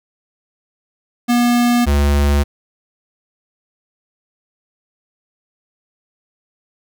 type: tone pair in turn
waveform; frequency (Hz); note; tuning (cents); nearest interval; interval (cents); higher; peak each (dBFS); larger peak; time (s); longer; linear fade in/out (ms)
square; 240.9 / 71.62; B3 / D2; -43 / -43; octave + major sixth; 2100; first; -12; neither; 1.28-1.86 / 1.86-2.44; neither; 20
effects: none

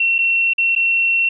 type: tone with dropouts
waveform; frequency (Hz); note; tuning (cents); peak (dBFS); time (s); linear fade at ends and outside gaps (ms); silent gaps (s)
sine; 2718; F7; -48; -13; 0-1.29; 5; 0.183-0.187 / 0.535-0.581 / 0.752-0.761
effects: none

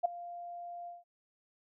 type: tone with ADSR envelope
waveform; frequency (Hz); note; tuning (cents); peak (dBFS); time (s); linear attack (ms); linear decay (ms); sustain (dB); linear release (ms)
sine; 697; F5; -4; -22; 0.03-1.04; 22; 8; -19; 170
effects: none

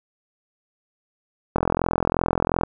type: click train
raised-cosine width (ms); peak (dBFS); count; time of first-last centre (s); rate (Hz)
1; -5; 47; 1.56-2.635; 42.8
effects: none

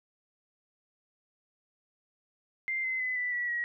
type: tone with pitch steps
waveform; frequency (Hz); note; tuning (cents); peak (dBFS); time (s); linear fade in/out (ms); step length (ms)
sine; 2093 / 2055 / 2017 / 1980.1 / 1943.8 / 1908.2; C7 / C7 / B6 / B6 / B6 / A#6; 0 / -32 / +36 / +4 / -28 / +40; -29; 2.68-3.64; 0; 160
effects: none

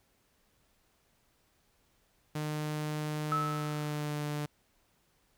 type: tone with pitch glide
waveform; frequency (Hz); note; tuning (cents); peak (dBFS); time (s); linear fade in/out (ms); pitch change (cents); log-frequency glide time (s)
sawtooth; 151.8 to 148.25; D#3 to D3; -42 to +17; -29; 2.35-4.46; 5; -41; 3.29-4.25
type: tone with exponential decay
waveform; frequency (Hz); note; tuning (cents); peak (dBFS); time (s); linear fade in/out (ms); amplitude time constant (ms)
sine; 1300; E6; -24; -26; 3.32-4.11; 0; 170
effects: pink hiss -71 dBFS RMS until 5.37 s

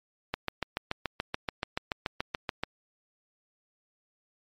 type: click train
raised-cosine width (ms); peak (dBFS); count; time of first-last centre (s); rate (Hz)
0.3; -13; 17; 0.34-2.636; 6.97
effects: MP3 64 kbps

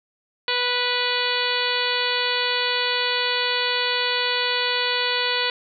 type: harmonic tone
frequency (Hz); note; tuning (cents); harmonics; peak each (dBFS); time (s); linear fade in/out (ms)
492; B4; -7; 1 / 2 / 3 / 4 / 5 / 6 / 7 / 8 / 9; -29 / -29 / -29 / -29 / -29 / -29 / -29 / -29 / -29; 0.48-5.5; 2
effects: none

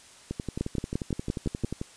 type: two click trains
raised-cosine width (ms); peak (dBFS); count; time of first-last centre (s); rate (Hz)
3; -14 / -18; 7 / 18; 0.61-1.646 / 0.31-1.814; 5.79 / 11.3
effects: white hiss -52 dBFS RMS until 1.96 s + resampled to 22050 Hz

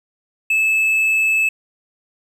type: tone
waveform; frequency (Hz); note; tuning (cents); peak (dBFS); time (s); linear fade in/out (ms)
triangle; 2611; E7; -17; -12; 0.5-1.49; 5
effects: 9-bit

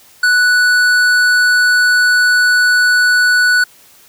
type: tone with tanh clipping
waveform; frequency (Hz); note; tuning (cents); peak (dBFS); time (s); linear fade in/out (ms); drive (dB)
triangle; 1480; F#6; 0; -10; 0.23-3.64; 5; 17
effects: white hiss -45 dBFS RMS until 4.08 s

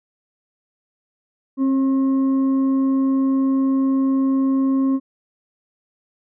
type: tone with frequency modulation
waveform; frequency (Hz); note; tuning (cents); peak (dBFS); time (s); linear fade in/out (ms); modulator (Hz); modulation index
sine; 268; C4; +42; -15; 1.57-5; 50; 808; 0.22
effects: none

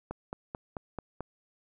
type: click train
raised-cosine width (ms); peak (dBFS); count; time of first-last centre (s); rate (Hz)
1; -22; 6; 0.11-1.206; 4.56
effects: none

